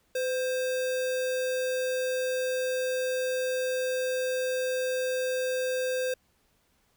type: tone with sample-and-hold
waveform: sine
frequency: 510 Hz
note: C5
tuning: 44 cents flat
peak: -26 dBFS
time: 0.15-6.14 s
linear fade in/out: 5 ms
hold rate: 2100 Hz
effects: pink hiss -69 dBFS RMS until 6.96 s